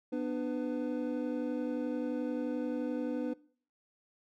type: tone cluster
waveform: triangle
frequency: 246.7 / 298.2 / 500 Hz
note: B3 / D4 / B4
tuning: -2 / +27 / +21 cents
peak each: -34 / -33 / -36 dBFS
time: 0.12-3.34 s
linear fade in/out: 10 ms
effects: noise-tail reverb RT60 0.5 s tail -22 dB re dry